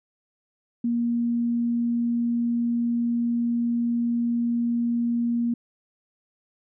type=tone; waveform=sine; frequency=236.2 Hz; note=A#3; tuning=23 cents sharp; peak=-21 dBFS; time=0.84-5.54 s; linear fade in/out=5 ms; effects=none